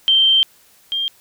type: tone pair in turn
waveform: sine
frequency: 3136 / 3196 Hz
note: G7 / G7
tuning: 0 / +33 cents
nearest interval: unison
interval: 33 cents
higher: second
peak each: -10 / -18 dBFS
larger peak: first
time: 0.08-0.43 / 0.92-1.08 s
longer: first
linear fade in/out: 0 ms
effects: white hiss -52 dBFS RMS until 1.2 s